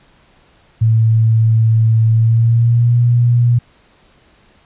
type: tone with pitch glide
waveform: sine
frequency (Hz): 112.1 to 120.15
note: A2 to B2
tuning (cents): +33 to -47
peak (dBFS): -8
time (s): 0.81-3.59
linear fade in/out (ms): 10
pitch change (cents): +120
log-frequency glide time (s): 2.12-2.96
effects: pink hiss -51 dBFS RMS until 4.65 s + resampled to 8000 Hz